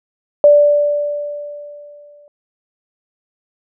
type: tone with exponential decay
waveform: sine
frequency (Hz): 585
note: D5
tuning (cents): -7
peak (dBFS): -3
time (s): 0.44-2.28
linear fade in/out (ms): 1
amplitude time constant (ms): 400
effects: none